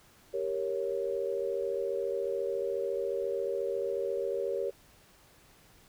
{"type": "chord", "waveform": "sine", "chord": "G diminished", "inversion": "none", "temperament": "equal", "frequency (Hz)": [392, 466.2, 554.4], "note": ["G4", "Bb4", "Db5"], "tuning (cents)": [0, 0, 0], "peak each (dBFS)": -34, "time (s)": [0.33, 4.71], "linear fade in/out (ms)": 20, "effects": ["pink hiss -60 dBFS RMS until 5.88 s"]}